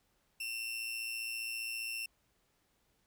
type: tone with amplitude modulation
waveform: sawtooth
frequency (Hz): 2700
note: E7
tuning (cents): +41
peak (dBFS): -32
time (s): 0.4-2.06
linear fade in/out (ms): 5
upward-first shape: sine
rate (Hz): 115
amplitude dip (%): 45
effects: pink hiss -75 dBFS RMS until 3.06 s